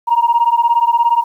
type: beating tone pair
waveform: sine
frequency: 932.3 / 949.3 Hz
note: A#5 / A#5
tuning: 0 / +31 cents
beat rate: 17 Hz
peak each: -12 dBFS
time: 0.07-1.24 s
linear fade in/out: 20 ms
effects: tanh soft clip ceiling -4 dBFS + 8-bit